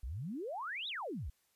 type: exponential two-way sweep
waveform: sine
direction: up then down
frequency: 51.91 to 3951 to 51.91 Hz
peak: -38 dBFS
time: 0.03-1.3 s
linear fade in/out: 5 ms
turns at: 0.88 s
effects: white hiss -75 dBFS RMS until 1.55 s + resampled to 32000 Hz